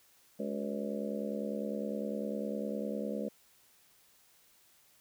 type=harmonic tone with a mistuned harmonic; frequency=69.9 Hz; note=C#2; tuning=15 cents sharp; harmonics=3 / 4 / 5 / 6 / 7 / 8 / 9; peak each=-37 / -43 / -45 / -50 / -40 / -41 / -47 dBFS; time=0.39-3.29 s; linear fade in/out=10 ms; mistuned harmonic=5; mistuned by=+96 cents; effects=white hiss -65 dBFS RMS until 5 s